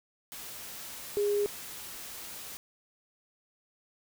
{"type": "tone in noise", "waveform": "sine", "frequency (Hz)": 410, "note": "G#4", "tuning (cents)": -22, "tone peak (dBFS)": -25, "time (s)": [1.17, 1.46], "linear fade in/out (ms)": 0, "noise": "white", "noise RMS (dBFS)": -43, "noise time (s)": [0.32, 2.57], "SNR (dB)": 15, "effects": []}